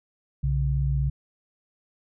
sine tone pair together, 61.9 / 138.61 Hz, B1 / C#3, +5 / 0 cents, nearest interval octave + major second, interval 1395 cents, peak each -24 dBFS, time 0.43-1.1 s, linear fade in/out 10 ms, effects none

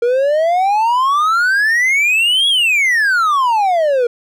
triangle exponential two-way sweep, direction up then down, 466.2 to 3363 to 466.2 Hz, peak -9 dBFS, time 0.02-4.07 s, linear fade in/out 5 ms, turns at 2.48 s, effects none

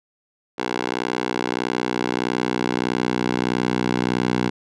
10% pulse tone with high-pass filter sweep, 61.6 Hz, B1, 4 cents flat, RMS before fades -23 dBFS, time 0.58-4.5 s, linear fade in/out 10 ms, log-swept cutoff 420 to 180 Hz, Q 0.92, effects low-pass 5000 Hz 12 dB/octave

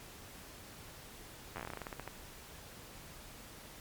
slowing click train, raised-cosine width 0.5 ms, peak -26 dBFS, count 16, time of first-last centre 1.56-2.077 s, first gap 10 ms, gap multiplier 1.16, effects pink hiss -52 dBFS RMS until 3.8 s + MP3 96 kbps

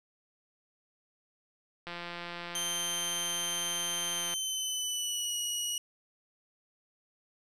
click train, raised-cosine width 0.3 ms, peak -24 dBFS, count 428, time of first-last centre 1.87-4.338 s, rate 173 Hz
20% pulse tone with pitch glide, 3136 to 2909 Hz, G7 to F#7, 0 to -30 cents, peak -26 dBFS, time 2.55-5.78 s, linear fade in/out 2 ms, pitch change -130 cents, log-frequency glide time 4.14-5.36 s
effects none

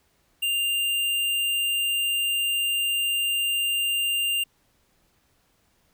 square tone, 2794 Hz, F7, in tune, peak -23 dBFS, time 0.42-4.44 s, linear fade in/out 10 ms, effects pink hiss -66 dBFS RMS until 5.93 s

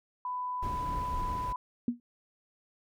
sine tone, 997 Hz, B5, 16 cents sharp, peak -32 dBFS, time 0.25-1.56 s, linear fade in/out 2 ms
brown noise, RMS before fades -37 dBFS, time 0.62-1.53 s, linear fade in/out 10 ms
sine tone with exponential decay, 240 Hz, B3, 49 cents flat, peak -22 dBFS, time 1.88-2 s, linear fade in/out 2 ms, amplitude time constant 25 ms
effects none

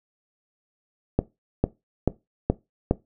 accelerating click train, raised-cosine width 2 ms, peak -5 dBFS, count 5, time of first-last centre 1.19-2.911 s, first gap 450 ms, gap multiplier 0.97, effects noise-tail reverb RT60 0.2 s tail -18 dB re dry

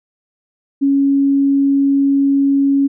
sine tone, 277.2 Hz, C#4, in tune, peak -10 dBFS, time 0.81-2.88 s, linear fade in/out 20 ms, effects none

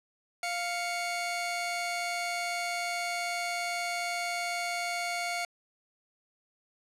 sawtooth tone pair together, 698.5 / 2218 Hz, F5 / C#7, 0 / 0 cents, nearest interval octave + minor sixth, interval 2000 cents, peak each -29 / -31 dBFS, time 0.43-5.45 s, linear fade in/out 2 ms, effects low-pass 10000 Hz 12 dB/octave

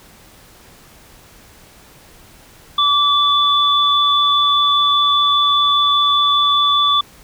sine tone pair together, 1159 / 3473 Hz, D6 / A7, -23 / -23 cents, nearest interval octave + perfect fifth, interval 1900 cents, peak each -14 dBFS, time 2.78-7.01 s, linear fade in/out 5 ms, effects pink hiss -45 dBFS RMS until 7.23 s

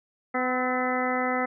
harmonic tone with a mistuned harmonic, 252.7 Hz, B3, 40 cents sharp, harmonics 1 / 2 / 3 / 4 / 5 / 6 / 7 / 8, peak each -30 / -30 / -30 / -37 / -31 / -40 / -36 / -32 dBFS, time 0.34-1.46 s, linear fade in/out 10 ms, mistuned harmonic 5, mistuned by +38 cents, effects none

